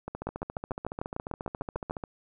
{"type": "two click trains", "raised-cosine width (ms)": 1, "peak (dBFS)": [-21, -18], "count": [29, 12], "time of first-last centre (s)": [[0.08, 2.038], [0.27, 1.909]], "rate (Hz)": [14.3, 6.71], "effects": []}